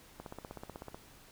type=click train; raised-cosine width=1 ms; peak=-29 dBFS; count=13; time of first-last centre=0.2-0.945 s; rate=16.1 Hz; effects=pink hiss -58 dBFS RMS until 1.31 s